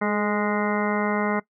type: harmonic tone with a mistuned harmonic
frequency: 207.7 Hz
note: G#3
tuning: in tune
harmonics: 1 / 2 / 3 / 4 / 5 / 6 / 7 / 9 / 10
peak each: -25 / -28 / -30 / -31 / -32 / -33 / -33 / -35 / -35 dBFS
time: 0.01-1.4 s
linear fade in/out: 10 ms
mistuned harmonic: 2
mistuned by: +28 cents
effects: noise-tail reverb RT60 0.1 s tail -20 dB re dry